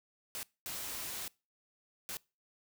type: noise bursts at uneven times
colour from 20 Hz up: white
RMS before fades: -41 dBFS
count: 3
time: 0.35-0.43 / 0.66-1.28 / 2.09-2.17 s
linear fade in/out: 0 ms
effects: noise-tail reverb RT60 0.3 s tail -24 dB re dry